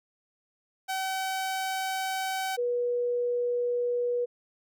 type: tone pair in turn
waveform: sawtooth / sine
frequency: 762 / 485.2 Hz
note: G5 / B4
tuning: -49 / -31 cents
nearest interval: minor sixth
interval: 782 cents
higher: first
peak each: -25 dBFS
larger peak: neither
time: 0.88-2.57 / 2.57-4.26 s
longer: neither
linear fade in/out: 20 ms
effects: none